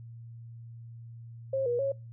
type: tone with pitch steps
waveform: sine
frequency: 537 / 481.2 / 549 Hz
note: C5 / B4 / C#5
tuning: +45 / -45 / -17 cents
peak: -26 dBFS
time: 1.53-1.92 s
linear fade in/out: 5 ms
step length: 130 ms
effects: noise-tail reverb RT60 0.3 s tail -26 dB re dry + added 116 Hz sine -43 dBFS peak until 2.12 s